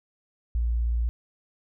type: tone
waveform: sine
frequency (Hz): 58.27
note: A#1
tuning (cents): 0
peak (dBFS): -22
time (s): 0.55-1.09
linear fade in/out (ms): 0
effects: none